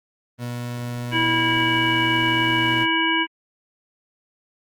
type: tone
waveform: 30% pulse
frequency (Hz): 121.2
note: B2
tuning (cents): -32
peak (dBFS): -24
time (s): 0.38-2.87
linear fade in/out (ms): 50
type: harmonic tone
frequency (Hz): 325.7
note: E4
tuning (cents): -21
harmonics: 1 / 3 / 5 / 7 / 9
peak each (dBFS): -24 / -24 / -24 / -24 / -24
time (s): 1.11-3.27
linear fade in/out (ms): 50
effects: Opus 24 kbps